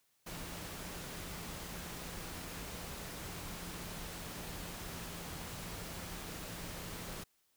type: tone in noise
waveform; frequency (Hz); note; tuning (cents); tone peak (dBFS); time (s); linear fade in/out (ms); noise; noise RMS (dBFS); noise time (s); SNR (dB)
sine; 172.8; F3; -18; -52; 0.26-7.24; 10; pink; -45; 0.26-7.24; -10
effects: white hiss -75 dBFS RMS until 7.56 s